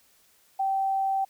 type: tone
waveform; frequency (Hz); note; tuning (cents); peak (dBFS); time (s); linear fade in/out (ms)
sine; 776; G5; -18; -23; 0.59-1.25; 10
effects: white hiss -62 dBFS RMS until 1.29 s